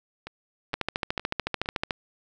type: two click trains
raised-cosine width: 0.3 ms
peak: -10 / -21 dBFS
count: 17 / 4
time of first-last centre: 0.74-1.908 / 0.27-1.659 s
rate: 13.7 / 2.16 Hz
effects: none